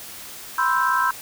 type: chord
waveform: sine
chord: C major seventh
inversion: third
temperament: equal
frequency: 987.8 / 1046.5 / 1318.5 / 1568 Hz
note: B5 / C6 / E6 / G6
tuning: 0 / 0 / 0 / 0 cents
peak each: -23 dBFS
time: 0.58-1.11 s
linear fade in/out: 5 ms
effects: white hiss -38 dBFS RMS until 1.21 s